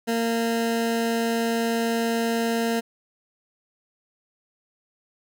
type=tone; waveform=20% pulse; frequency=230.1 Hz; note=A#3; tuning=22 cents flat; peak=-17 dBFS; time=0.07-2.81 s; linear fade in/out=20 ms; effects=none